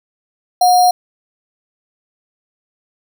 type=tone with sample-and-hold; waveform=sine; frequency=725 Hz; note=F#5; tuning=35 cents flat; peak=-7 dBFS; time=0.61-0.91 s; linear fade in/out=5 ms; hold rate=4900 Hz; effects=none